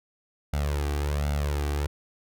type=tone with flanger; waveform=sawtooth; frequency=72.7 Hz; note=D2; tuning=17 cents flat; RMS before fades=-27 dBFS; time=0.53-1.87 s; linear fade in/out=5 ms; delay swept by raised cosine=1.4 to 2.6 ms; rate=1.3 Hz; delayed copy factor=+0.75; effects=none